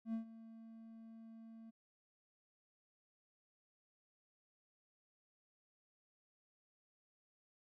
triangle tone with ADSR envelope, 225.3 Hz, A3, 41 cents sharp, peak -34 dBFS, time 0.05-1.71 s, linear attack 85 ms, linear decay 110 ms, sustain -17 dB, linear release 17 ms, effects none

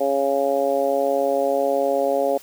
harmonic tone, 138.59 Hz, C#3, in tune, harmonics 2 / 3 / 4 / 5 / 6, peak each -29 / -25 / -20 / -24 / -31 dBFS, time 0-2.38 s, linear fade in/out 10 ms, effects white hiss -46 dBFS RMS until 2.42 s

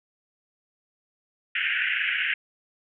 pink band-pass noise, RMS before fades -26 dBFS, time 1.55-2.34 s, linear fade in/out 5 ms, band 1500 to 3000 Hz, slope 96 dB/octave, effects none

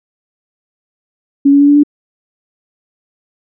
sine tone with pitch steps, 279.7 / 282.8 / 285.9 / 289.1 / 292.3 Hz, C#4 / C#4 / D4 / D4 / D4, +16 / +35 / -46 / -27 / -8 cents, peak -4 dBFS, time 1.45-1.835 s, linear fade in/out 10 ms, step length 77 ms, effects none

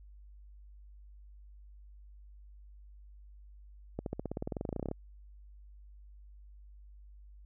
accelerating click train, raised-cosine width 2 ms, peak -22 dBFS, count 21, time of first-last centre 3.99-4.914 s, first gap 72 ms, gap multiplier 0.95, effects added 50 Hz sine -51 dBFS peak until 7.45 s

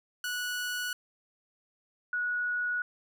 sawtooth / sine tone pair in turn, 1471 / 1461.7 Hz, F#6 / F#6, -11 / -22 cents, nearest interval unison, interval 11 cents, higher first, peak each -28 dBFS, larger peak neither, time 0.24-0.93 / 2.13-2.82 s, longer neither, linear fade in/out 2 ms, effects none

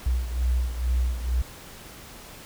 sine beating tone pair, 61.2 / 63.4 Hz, B1 / B1, -15 / +46 cents, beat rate 2.2 Hz, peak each -23 / -28 dBFS, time 0.06-1.42 s, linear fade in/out 5 ms, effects pink hiss -44 dBFS RMS until 2.45 s

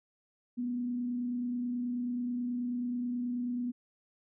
sine tone with frequency modulation, 244.4 Hz, B3, 18 cents flat, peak -31 dBFS, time 0.57-3.72 s, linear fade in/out 20 ms, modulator 29.3 Hz, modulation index 0.24, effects none

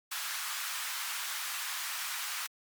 pink high-pass noise, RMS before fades -37 dBFS, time 0.11-2.47 s, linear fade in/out 10 ms, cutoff 1100 Hz, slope 24 dB/octave, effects Opus 48 kbps

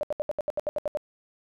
sine tone bursts, 596 Hz, D5, 25 cents sharp, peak -24 dBFS, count 11, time 0.01-0.972 s, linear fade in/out 0 ms, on 22 ms, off 72 ms, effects none

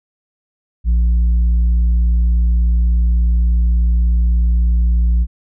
triangle tone with tanh clipping, 58.27 Hz, A#1, in tune, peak -11 dBFS, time 0.84-5.27 s, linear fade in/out 50 ms, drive 8 dB, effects none

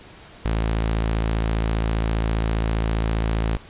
sawtooth tone, 55 Hz, A1, in tune, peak -16 dBFS, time 0.45-3.57 s, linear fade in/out 5 ms, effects pink hiss -45 dBFS RMS until 3.69 s + resampled to 8000 Hz

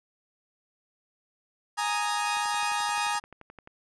sawtooth chord, Ab suspended second, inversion none, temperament equal, 830.6 / 932.3 / 1244.5 Hz, Ab5 / Bb5 / Eb6, 0 / 0 / 0 cents, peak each -26 / -27 / -28 dBFS, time 1.77-3.2 s, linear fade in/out 20 ms
click train, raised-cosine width 0.5 ms, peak -31 dBFS, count 16, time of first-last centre 2.37-3.674 s, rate 11.5 Hz
effects resampled to 24000 Hz

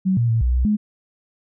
sine tone with pitch steps, 188.4 / 118 / 113.6 / 61.5 / 62.5 / 210.7 Hz, F#3 / A#2 / A#2 / B1 / B1 / G#3, +32 / +22 / -44 / -7 / +21 / +25 cents, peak -15 dBFS, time 0.05-0.77 s, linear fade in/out 20 ms, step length 120 ms, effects none

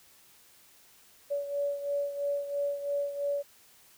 sine beating tone pair, 569 / 572 Hz, C#5 / D5, +45 / -46 cents, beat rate 3 Hz, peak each -30 / -36 dBFS, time 1.3-3.43 s, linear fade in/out 20 ms, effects white hiss -59 dBFS RMS until 3.97 s

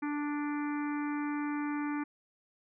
harmonic tone, 293.7 Hz, D4, in tune, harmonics 1 / 3 / 4 / 5 / 6 / 7 / 8, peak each -32 / -42 / -44 / -46 / -48 / -49 / -50 dBFS, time 0.02-2.04 s, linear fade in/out 10 ms, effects none

